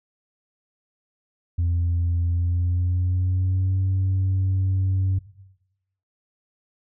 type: tone with pitch glide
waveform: sine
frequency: 86 to 94.87 Hz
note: F2 to F#2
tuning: -26 to +44 cents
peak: -17 dBFS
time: 1.58-5.19 s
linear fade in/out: 10 ms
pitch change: +170 cents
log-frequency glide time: 2.28-3.78 s
effects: noise-tail reverb RT60 0.9 s tail -17 dB re dry + tanh soft clip ceiling -17 dBFS